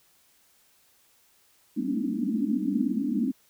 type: band-pass noise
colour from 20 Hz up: pink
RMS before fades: -27 dBFS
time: 1.76-3.32 s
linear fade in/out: 10 ms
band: 200 to 310 Hz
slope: 96 dB/octave
effects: white hiss -63 dBFS RMS until 3.49 s